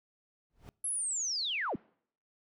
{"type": "noise with exponential growth", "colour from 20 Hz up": "brown", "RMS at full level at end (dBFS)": -44, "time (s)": [0.5, 0.69], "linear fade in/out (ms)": 0, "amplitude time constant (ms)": 40}
{"type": "linear sweep", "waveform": "sine", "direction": "down", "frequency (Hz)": [11175, 123.47], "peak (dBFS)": -31, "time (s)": [0.84, 1.76], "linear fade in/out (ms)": 5}
{"effects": ["noise-tail reverb RT60 0.6 s tail -25 dB re dry"]}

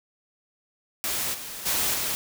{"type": "noise with level steps", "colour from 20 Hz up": "white", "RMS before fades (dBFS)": [-28, -37, -25, -28], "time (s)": [1.04, 2.15], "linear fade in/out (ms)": 0, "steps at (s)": [1.33, 1.65, 1.93], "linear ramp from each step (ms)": 20, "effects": []}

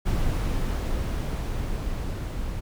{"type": "noise with level ramp", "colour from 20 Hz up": "brown", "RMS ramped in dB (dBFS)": [-24, -31], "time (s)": [0.05, 2.61], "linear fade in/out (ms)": 20, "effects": []}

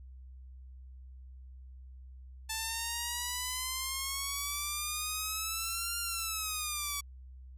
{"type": "exponential two-way sweep", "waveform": "5% pulse", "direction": "up then down", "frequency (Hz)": [880, 1400, 1135], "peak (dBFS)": -22, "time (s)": [2.49, 7.01], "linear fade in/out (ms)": 10, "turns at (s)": 5.99, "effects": ["added 64 Hz sine -47 dBFS peak until 7.57 s", "resampled to 32000 Hz"]}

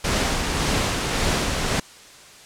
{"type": "noise with tremolo", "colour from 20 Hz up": "pink", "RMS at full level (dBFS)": -21, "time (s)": [0.04, 1.8], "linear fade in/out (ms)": 5, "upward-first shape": "sine", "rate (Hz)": 1.8, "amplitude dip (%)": 30, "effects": ["white hiss -45 dBFS RMS until 2.45 s", "low-pass 8000 Hz 12 dB/octave"]}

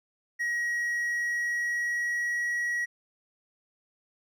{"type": "tone with pitch glide", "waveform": "triangle", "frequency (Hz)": [1900, 1914.3], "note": ["A#6", "A#6"], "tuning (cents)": [33, 45], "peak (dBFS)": -25, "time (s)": [0.39, 2.86], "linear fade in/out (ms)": 20, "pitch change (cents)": 12, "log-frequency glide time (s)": [0.49, 2.49], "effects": []}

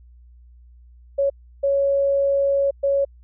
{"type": "tone bursts at uneven times", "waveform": "sine", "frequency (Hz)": 556, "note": "C#5", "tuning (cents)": 5, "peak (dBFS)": -16, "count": 3, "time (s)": [[1.18, 1.3], [1.63, 2.71], [2.83, 3.05]], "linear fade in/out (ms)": 10, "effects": ["added 60 Hz sine -45 dBFS peak until 3.23 s"]}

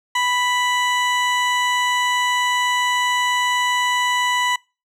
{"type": "tone", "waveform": "20% pulse", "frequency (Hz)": 987.8, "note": "B5", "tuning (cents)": 0, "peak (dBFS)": -12, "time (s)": [0.15, 4.56], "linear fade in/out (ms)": 5, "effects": ["noise-tail reverb RT60 0.3 s tail -25 dB re dry", "low-pass 8000 Hz 12 dB/octave"]}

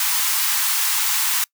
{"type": "high-pass noise", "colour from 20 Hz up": "white", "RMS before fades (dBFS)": -20, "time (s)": [0, 1.44], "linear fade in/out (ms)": 2, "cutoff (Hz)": 810, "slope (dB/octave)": 96, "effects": ["noise-tail reverb RT60 0.1 s tail -25 dB re dry"]}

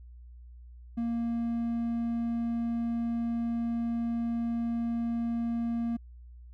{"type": "tone", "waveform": "triangle", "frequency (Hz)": 233.1, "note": "A#3", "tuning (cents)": 0, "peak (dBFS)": -26, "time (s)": [0.97, 5.97], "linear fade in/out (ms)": 10, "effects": ["added 60 Hz sine -46 dBFS peak until 6.53 s"]}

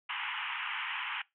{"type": "band-pass noise", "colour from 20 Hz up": "white", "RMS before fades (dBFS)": -37, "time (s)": [0.09, 1.22], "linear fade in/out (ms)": 5, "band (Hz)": [830, 3100], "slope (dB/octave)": 96, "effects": ["noise-tail reverb RT60 0.2 s tail -22 dB re dry"]}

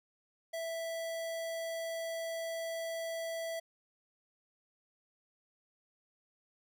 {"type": "tone", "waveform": "square", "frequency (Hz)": 659.3, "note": "E5", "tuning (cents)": 0, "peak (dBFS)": -37, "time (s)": [0.53, 3.6], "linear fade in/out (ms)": 10, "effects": []}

